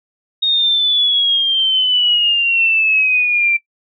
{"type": "exponential sweep", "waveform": "sine", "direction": "down", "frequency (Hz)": [3729, 2351], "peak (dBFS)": -11, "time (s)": [0.42, 3.57], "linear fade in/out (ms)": 10, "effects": ["noise-tail reverb RT60 0.1 s tail -18 dB re dry"]}